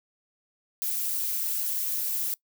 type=noise with amplitude modulation; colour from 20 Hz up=violet; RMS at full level=-26 dBFS; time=0.82-2.34 s; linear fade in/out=0 ms; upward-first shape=sine; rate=219 Hz; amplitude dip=65%; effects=noise-tail reverb RT60 0.1 s tail -22 dB re dry